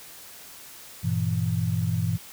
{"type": "chord", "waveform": "sine", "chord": "E diminished", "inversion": "first", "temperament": "just", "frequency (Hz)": [98.89, 118.67, 164.81], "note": ["G2", "Bb2", "E3"], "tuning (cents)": [16, 31, 0], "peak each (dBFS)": -27, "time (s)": [1.03, 2.18], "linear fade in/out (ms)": 20, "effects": ["white hiss -45 dBFS RMS until 2.32 s"]}